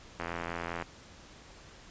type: click train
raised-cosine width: 0.5 ms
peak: -20 dBFS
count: 54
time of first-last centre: 0.2-0.824 s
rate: 85 Hz
effects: pink hiss -53 dBFS RMS until 1.9 s + resampled to 16000 Hz